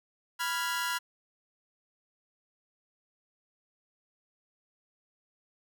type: chord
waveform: sawtooth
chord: F diminished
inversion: second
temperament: equal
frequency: 987.8 / 1396.9 / 1661.2 Hz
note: Cb6 / F6 / Ab6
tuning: 0 / 0 / 0 cents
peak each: -30 / -30 / -33 dBFS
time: 0.39-0.99 s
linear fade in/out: 20 ms
effects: none